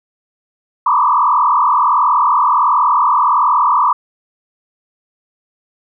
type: tone with frequency modulation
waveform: sine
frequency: 1078 Hz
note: C#6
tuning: 49 cents flat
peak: -9 dBFS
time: 0.86-3.93 s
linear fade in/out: 5 ms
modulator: 41.4 Hz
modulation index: 3.4
effects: none